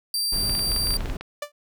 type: tone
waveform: sawtooth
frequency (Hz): 4699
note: D8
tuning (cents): 0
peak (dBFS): -20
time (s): 0.14-0.97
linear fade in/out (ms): 2
type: noise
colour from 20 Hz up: brown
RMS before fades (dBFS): -29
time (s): 0.32-1.17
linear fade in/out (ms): 5
type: clicks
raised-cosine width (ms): 0.3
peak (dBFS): -18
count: 12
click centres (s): 0.496 / 0.551 / 0.593 / 0.718 / 0.763 / 0.871 / 0.907 / 0.94 / 1.007 / 1.058 / 1.099 / 1.21
type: tone with exponential decay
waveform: sawtooth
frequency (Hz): 587.3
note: D5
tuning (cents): 0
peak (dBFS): -21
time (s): 1.42-1.52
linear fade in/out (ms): 5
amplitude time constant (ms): 20
effects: none